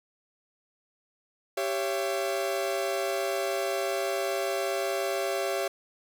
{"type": "chord", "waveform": "40% pulse", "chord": "C# diminished", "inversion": "second", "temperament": "equal with one note detuned", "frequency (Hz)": [392, 554.4, 674.7], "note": ["G4", "C#5", "E5"], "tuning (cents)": [0, 0, 40], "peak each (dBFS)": -31, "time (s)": [1.57, 5.68], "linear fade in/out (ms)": 5, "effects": []}